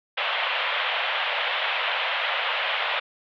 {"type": "band-pass noise", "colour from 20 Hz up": "white", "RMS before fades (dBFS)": -26, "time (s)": [0.17, 3], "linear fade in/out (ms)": 10, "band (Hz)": [530, 3400], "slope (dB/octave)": 48, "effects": []}